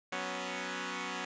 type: chord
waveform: 5% pulse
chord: F# suspended fourth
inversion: none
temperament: equal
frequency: 185 / 246.9 / 277.2 Hz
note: F#3 / B3 / C#4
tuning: 0 / 0 / 0 cents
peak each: -29 dBFS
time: 0.12-1.25 s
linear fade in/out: 5 ms
effects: resampled to 16000 Hz